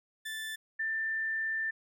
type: tone pair in turn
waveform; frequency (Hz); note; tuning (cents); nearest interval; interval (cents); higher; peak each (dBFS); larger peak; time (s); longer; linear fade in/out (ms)
30% pulse / sine; 1760 / 1781.5; A6 / A6; 0 / +21; unison; 21; second; -34 / -30; second; 0.25-0.56 / 0.79-1.71; second; 10
effects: none